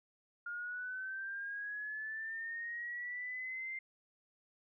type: linear sweep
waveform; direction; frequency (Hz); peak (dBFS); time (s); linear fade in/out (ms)
sine; up; 1412 to 2099; -39; 0.46-3.79; 5
effects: none